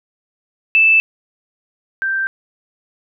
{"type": "tone pair in turn", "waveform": "sine", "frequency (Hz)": [2637, 1568], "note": ["E7", "G6"], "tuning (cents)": [0, 0], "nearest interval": "major sixth", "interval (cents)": 900, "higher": "first", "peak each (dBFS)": [-8, -16], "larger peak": "first", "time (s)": [[0.75, 1], [2.02, 2.27]], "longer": "neither", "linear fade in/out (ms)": 0, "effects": []}